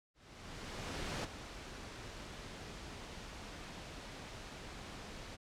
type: noise with ADSR envelope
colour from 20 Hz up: pink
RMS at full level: -39 dBFS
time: 0.14-5.37 s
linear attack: 1100 ms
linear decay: 14 ms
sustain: -9 dB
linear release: 26 ms
effects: low-pass 6000 Hz 12 dB/octave